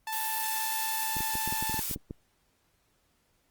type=tone; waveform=sawtooth; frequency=880 Hz; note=A5; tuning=in tune; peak=-29 dBFS; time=0.07-1.8 s; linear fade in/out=2 ms
type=noise; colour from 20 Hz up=blue; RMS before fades=-33 dBFS; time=0.12-1.95 s; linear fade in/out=10 ms
type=clicks; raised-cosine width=3 ms; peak=-24 dBFS; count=12; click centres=1.167 / 1.206 / 1.354 / 1.476 / 1.525 / 1.626 / 1.696 / 1.743 / 1.792 / 1.912 / 1.961 / 2.109 s
effects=pink hiss -71 dBFS RMS until 3.5 s + Opus 32 kbps